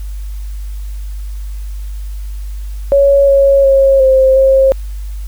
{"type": "tone with pitch steps", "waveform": "sine", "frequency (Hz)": [558, 552, 543, 527, 535], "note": ["C#5", "C#5", "C#5", "C5", "C5"], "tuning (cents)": [11, -7, -36, 12, 38], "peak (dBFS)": -5, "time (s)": [2.92, 4.72], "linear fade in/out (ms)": 0, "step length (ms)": 360, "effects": ["added 50 Hz sine -20 dBFS peak until 5.27 s", "white hiss -44 dBFS RMS until 5.27 s"]}